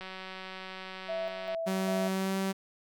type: click train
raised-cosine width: 0.3 ms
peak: -26 dBFS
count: 290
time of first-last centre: 0.01-1.547 s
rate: 188 Hz
type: tone with tremolo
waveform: sine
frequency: 659.3 Hz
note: E5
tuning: in tune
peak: -31 dBFS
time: 1.08-2.09 s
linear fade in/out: 20 ms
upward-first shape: square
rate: 2.5 Hz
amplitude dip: 55%
type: tone with pitch glide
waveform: sawtooth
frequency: 189.9 to 192.66 Hz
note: F#3 to G3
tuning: +45 to -30 cents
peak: -25 dBFS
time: 1.66-2.53 s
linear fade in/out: 20 ms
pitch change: +25 cents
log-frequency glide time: 2.1-2.37 s
effects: none